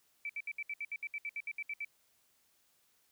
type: tone bursts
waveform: sine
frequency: 2317 Hz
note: D7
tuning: 24 cents flat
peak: -36 dBFS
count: 15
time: 0.25-1.848 s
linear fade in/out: 2 ms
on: 44 ms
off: 67 ms
effects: white hiss -72 dBFS RMS until 3.11 s

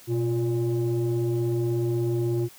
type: tone pair together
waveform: sine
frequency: 121.87 / 349.2 Hz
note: B2 / F4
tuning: -23 / 0 cents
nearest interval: octave + tritone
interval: 1823 cents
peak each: -23 dBFS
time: 0.07-2.49 s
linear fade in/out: 50 ms
effects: tanh soft clip ceiling -19 dBFS + white hiss -50 dBFS RMS until 2.58 s

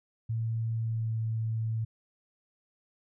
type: tone with pitch glide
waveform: sine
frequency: 113.3 to 111.87 Hz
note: A#2 to A2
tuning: -49 to +29 cents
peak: -28 dBFS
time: 0.29-1.85 s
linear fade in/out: 10 ms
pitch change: -22 cents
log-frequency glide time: 0.8-1.14 s
effects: none

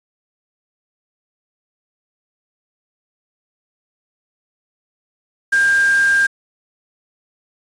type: tone in noise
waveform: sine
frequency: 1600 Hz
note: G6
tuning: 35 cents sharp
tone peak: -11 dBFS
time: 5.52-6.27 s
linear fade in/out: 10 ms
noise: white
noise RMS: -29 dBFS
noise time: 5.52-6.27 s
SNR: +15 dB
effects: resampled to 22050 Hz

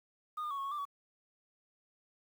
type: tone with pitch steps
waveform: sine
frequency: 1229 / 1209 / 1116 / 1097 / 1107 / 1185 / 1131 Hz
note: D#6 / D6 / C#6 / C#6 / C#6 / D6 / C#6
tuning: -22 / +50 / +11 / -18 / -3 / +15 / +34 cents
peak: -33 dBFS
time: 0.37-0.853 s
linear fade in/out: 10 ms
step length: 69 ms
effects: tanh soft clip ceiling -34 dBFS + 10-bit

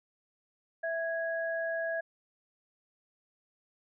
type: tone pair together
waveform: sine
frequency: 659.3 / 1657.7 Hz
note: E5 / G#6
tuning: 0 / -4 cents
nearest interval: octave + major third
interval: 1596 cents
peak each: -32 / -35 dBFS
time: 0.83-2.01 s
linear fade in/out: 10 ms
effects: none

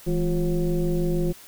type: tone with frequency modulation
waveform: sine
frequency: 164.81 Hz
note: E3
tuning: in tune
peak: -20 dBFS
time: 0.06-1.33 s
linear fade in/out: 20 ms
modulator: 188 Hz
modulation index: 1.3
effects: white hiss -47 dBFS RMS until 1.47 s

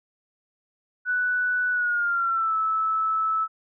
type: tone with pitch glide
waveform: sine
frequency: 1484 to 1306.9 Hz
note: F#6 to E6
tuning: +5 to -15 cents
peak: -21 dBFS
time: 1.05-3.48 s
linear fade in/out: 50 ms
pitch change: -220 cents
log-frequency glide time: 1.71-2.55 s
effects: none

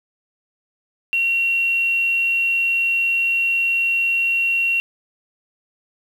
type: tone with quantisation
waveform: sine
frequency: 2739 Hz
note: F7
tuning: 34 cents flat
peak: -16 dBFS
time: 1.13-4.8 s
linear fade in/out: 0 ms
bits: 7
effects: none

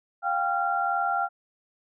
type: tone cluster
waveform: sine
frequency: 707 / 790 / 1379 Hz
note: F5 / G5 / F6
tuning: +21 / +13 / -22 cents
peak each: -29 / -27 / -27 dBFS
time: 0.22-1.29 s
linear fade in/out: 50 ms
effects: none

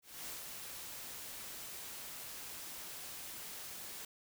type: noise with ADSR envelope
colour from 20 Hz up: white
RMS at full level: -44 dBFS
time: 0.02-4.05 s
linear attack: 260 ms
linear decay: 120 ms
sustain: -3 dB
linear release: 3 ms
effects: none

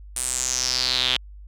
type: tone with band-pass filter sweep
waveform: sawtooth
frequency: 127.1 Hz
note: C3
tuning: 50 cents flat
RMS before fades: -24 dBFS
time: 0.16-1.17 s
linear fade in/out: 5 ms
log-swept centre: 9400 to 3200 Hz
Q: 5.5
effects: added 50 Hz sine -39 dBFS peak until 1.47 s

